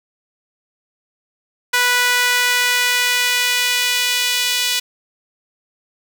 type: tone with high-pass filter sweep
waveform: sawtooth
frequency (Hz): 492.1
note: B4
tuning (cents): -6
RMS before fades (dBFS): -17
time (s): 1.73-4.8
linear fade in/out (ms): 10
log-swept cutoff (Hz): 1500 to 3100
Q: 1.4
effects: none